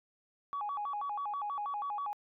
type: tone with vibrato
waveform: sine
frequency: 969 Hz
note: B5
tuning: 33 cents flat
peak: -33 dBFS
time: 0.53-2.13 s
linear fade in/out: 0 ms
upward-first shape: square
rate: 6.2 Hz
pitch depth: 270 cents each way
effects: tanh soft clip ceiling -29 dBFS